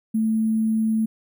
sine tone with sample-and-hold, 220.3 Hz, A3, 2 cents sharp, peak -18 dBFS, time 0.14-1.06 s, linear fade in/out 10 ms, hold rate 11025 Hz, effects none

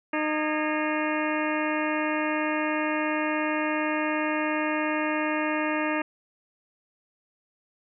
harmonic tone with a mistuned harmonic, 306.2 Hz, D#4, 28 cents flat, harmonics 1 / 2 / 3 / 4 / 5 / 6 / 7 / 8 / 9, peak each -28 / -31 / -33 / -34 / -35 / -36 / -36 / -37 / -38 dBFS, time 0.13-6.02 s, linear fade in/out 5 ms, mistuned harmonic 5, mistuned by +120 cents, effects none

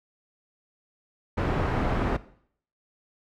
pink low-pass noise, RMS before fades -26 dBFS, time 1.37-2.17 s, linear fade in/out 10 ms, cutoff 1400 Hz, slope 12 dB/octave, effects noise-tail reverb RT60 0.6 s tail -17 dB re dry

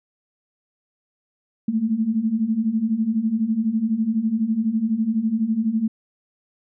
sine beating tone pair, 213.8 / 225.8 Hz, A3 / A3, -49 / +45 cents, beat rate 12 Hz, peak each -24 / -20 dBFS, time 1.68-5.88 s, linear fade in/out 5 ms, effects none

